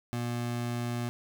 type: tone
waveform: 25% pulse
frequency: 120 Hz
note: B2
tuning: 49 cents flat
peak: -27 dBFS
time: 0.13-1.09 s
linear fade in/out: 0 ms
effects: none